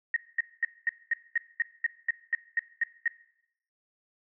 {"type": "tone bursts", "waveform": "sine", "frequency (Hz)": 1864.7, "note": "A#6", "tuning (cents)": 0, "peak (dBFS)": -23, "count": 13, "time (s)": [0.14, 3.079], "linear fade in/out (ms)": 2, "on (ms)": 23, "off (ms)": 220, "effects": ["noise-tail reverb RT60 0.7 s tail -17 dB re dry"]}